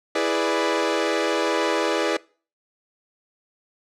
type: chord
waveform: sawtooth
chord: E dominant seventh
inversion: none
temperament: equal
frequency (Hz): 329.6 / 415.3 / 493.9 / 587.3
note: E4 / G#4 / B4 / D5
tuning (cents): 0 / 0 / 0 / 0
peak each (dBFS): -22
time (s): 0.15-2.17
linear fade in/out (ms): 5
effects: noise-tail reverb RT60 0.4 s tail -23 dB re dry + low-pass 6000 Hz 12 dB/octave